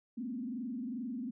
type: tone with frequency modulation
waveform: sine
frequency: 244.3 Hz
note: B3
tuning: 19 cents flat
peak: -36 dBFS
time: 0.17-1.31 s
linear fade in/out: 10 ms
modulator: 22.5 Hz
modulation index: 1.2
effects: none